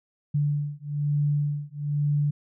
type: beating tone pair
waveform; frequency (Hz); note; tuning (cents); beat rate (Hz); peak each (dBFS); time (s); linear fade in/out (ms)
sine; 145.6 / 146.7; D3 / D3; -15 / -2; 1.1; -26; 0.34-2.31; 10
effects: none